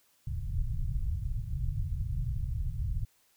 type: low-pass noise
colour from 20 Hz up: pink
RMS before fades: -32 dBFS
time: 0.27-3.05 s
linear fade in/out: 5 ms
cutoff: 140 Hz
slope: 48 dB/octave
effects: white hiss -68 dBFS RMS until 3.36 s